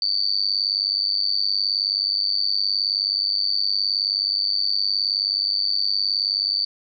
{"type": "tone with amplitude modulation", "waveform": "sine", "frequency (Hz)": 4567, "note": "D8", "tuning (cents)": -49, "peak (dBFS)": -15, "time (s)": [0.02, 6.65], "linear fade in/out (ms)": 2, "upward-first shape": "sine", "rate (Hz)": 99.1, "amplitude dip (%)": 100, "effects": []}